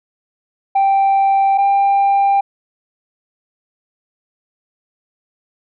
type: tone pair in turn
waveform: sine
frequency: 784 / 794 Hz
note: G5 / G5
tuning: 0 / +22 cents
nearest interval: unison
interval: 22 cents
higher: second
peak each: -8 dBFS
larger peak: neither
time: 0.75-1.58 / 1.58-2.41 s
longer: neither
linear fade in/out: 10 ms
effects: tanh soft clip ceiling -9 dBFS